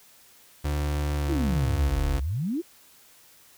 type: tone with pitch glide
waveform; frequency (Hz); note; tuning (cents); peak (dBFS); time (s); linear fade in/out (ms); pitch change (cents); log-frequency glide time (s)
35% pulse; 73.42 to 69.94; D2 to C#2; 0 to +16; -23; 0.64-2.2; 10; -84; 1.16-1.49
type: exponential two-way sweep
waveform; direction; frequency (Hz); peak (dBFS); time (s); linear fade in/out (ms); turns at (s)
sine; down then up; 371 to 34.36 to 371; -25; 1.28-2.62; 20; 2.07
effects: white hiss -55 dBFS RMS until 3.57 s